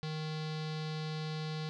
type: tone with low-pass filter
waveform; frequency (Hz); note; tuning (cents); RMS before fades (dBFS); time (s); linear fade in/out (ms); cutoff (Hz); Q
square; 155.56; D#3; 0; -38; 0.03-1.69; 0; 4300; 3.5
effects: none